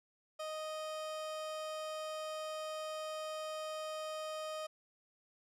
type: tone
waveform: 30% pulse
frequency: 622.3 Hz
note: D#5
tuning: in tune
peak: -37 dBFS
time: 0.39-4.67 s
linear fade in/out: 10 ms
effects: low-pass 10000 Hz 12 dB/octave